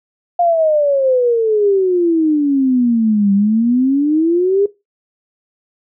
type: exponential two-way sweep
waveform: sine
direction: down then up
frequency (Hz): 707 to 196 to 411.1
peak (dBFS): -10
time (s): 0.39-4.66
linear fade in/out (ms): 5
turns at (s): 3.33
effects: noise-tail reverb RT60 0.2 s tail -17 dB re dry